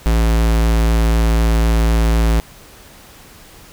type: tone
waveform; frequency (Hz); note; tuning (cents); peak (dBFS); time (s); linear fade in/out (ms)
square; 56; A1; +31; -12; 0.06-2.4; 0
effects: pink hiss -42 dBFS RMS until 3.72 s